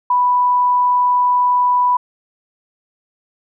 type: tone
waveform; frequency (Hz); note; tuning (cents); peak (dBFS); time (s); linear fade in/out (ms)
sine; 987.8; B5; 0; -11; 0.1-1.97; 5
effects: none